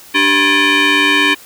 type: tone with frequency modulation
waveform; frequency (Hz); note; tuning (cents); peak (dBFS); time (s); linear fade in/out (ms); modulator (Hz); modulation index
sine; 293.7; D4; 0; -6; 0.14-1.35; 20; 684; 4.4
effects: tanh soft clip ceiling -8 dBFS + white hiss -39 dBFS RMS until 1.45 s